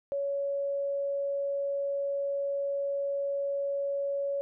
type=tone; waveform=sine; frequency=560 Hz; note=C#5; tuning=18 cents sharp; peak=-28 dBFS; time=0.12-4.41 s; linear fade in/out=0 ms; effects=none